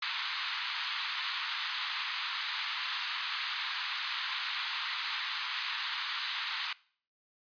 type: band-pass noise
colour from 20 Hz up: white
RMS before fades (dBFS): -36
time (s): 0.02-6.73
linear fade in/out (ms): 5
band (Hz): 950 to 4400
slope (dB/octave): 48
effects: noise-tail reverb RT60 0.5 s tail -22 dB re dry + resampled to 11025 Hz